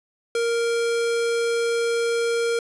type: tone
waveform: square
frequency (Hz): 466.2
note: A#4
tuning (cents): 0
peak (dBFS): -21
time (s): 0.35-2.59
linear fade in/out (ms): 2
effects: resampled to 24000 Hz + 8-bit